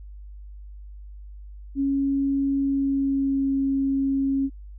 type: tone with pitch glide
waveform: sine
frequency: 275.8 to 272.3 Hz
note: C#4 to C#4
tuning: -9 to -31 cents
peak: -20 dBFS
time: 1.75-4.5 s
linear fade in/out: 50 ms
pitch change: -22 cents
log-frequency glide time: 2.6-3.54 s
effects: added 50 Hz sine -38 dBFS peak until 4.78 s